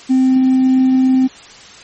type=tone with hard clipping; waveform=triangle; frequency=260 Hz; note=C4; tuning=11 cents flat; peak=-8 dBFS; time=0.09-1.28 s; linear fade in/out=20 ms; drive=2 dB; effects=white hiss -38 dBFS RMS until 1.83 s + MP3 32 kbps

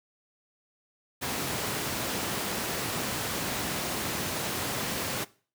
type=high-pass noise; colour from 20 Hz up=pink; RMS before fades=-32 dBFS; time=1.21-5.25 s; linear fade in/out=20 ms; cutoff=120 Hz; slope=12 dB/octave; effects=noise-tail reverb RT60 0.4 s tail -20 dB re dry

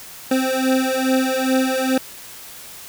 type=beating tone pair; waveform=25% pulse; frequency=260 / 262.4 Hz; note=C4 / C4; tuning=-11 / +5 cents; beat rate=2.4 Hz; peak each=-16 dBFS; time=0.31-1.98 s; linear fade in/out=5 ms; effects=white hiss -38 dBFS RMS until 2.88 s

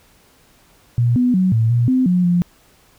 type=tone with pitch steps; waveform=sine; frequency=119.6 / 247.7 / 185.8 / 112.7 / 119.4 / 257.2 / 179.9 / 175.5 Hz; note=A#2 / B3 / F#3 / A2 / A#2 / C4 / F#3 / F3; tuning=+45 / +5 / +7 / +42 / +42 / -30 / -48 / +9 cents; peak=-12 dBFS; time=0.98-2.42 s; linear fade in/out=0 ms; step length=180 ms; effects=pink hiss -53 dBFS RMS until 2.98 s

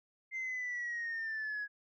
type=linear sweep; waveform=sine; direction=down; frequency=2093 to 1661.2 Hz; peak=-34 dBFS; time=0.31-1.68 s; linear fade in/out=50 ms; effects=tanh soft clip ceiling -33 dBFS

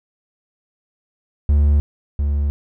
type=tone pair in turn; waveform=triangle; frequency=72.9 / 71.98 Hz; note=D2 / D2; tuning=-12 / -34 cents; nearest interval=unison; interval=22 cents; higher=first; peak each=-9 / -14 dBFS; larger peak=first; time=1.49-1.8 / 2.19-2.5 s; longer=neither; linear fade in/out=0 ms; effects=none

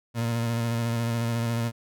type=tone with vibrato; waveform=30% pulse; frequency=116.54 Hz; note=A#2; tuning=in tune; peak=-22 dBFS; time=0.14-1.72 s; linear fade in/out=50 ms; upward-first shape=square; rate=14 Hz; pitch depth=22 cents each way; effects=none

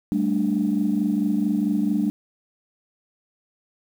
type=chord; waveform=sine; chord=G suspended second; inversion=none; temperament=just; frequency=196 / 220.5 / 294 Hz; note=G3 / A3 / D4; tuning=0 / +4 / +2 cents; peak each=-23 / -23 / -23 dBFS; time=0.12-2.1 s; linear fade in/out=0 ms; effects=tanh soft clip ceiling -11 dBFS + 8-bit

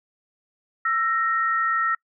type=tone pair together; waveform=sine; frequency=1331.9 / 1864.7 Hz; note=E6 / A#6; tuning=+17 / 0 cents; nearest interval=tritone; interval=583 cents; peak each=-21 / -25 dBFS; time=0.85-1.95 s; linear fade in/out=5 ms; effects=noise-tail reverb RT60 0.1 s tail -25 dB re dry

